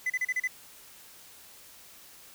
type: tone bursts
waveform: triangle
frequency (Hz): 2009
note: B6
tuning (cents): +29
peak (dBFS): -24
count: 6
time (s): 0.06-0.475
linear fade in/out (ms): 5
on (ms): 40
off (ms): 35
effects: white hiss -52 dBFS RMS until 2.34 s